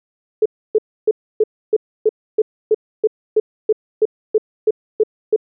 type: tone bursts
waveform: sine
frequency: 432.5 Hz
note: A4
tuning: 30 cents flat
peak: -9 dBFS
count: 16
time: 0.42-5.362 s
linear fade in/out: 5 ms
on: 37 ms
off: 290 ms
effects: none